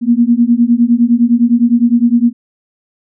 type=beating tone pair; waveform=sine; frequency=232.4 / 242.2 Hz; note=A#3 / B3; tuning=-5 / -34 cents; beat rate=9.8 Hz; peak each=-10 dBFS; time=0.01-2.33 s; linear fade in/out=50 ms; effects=none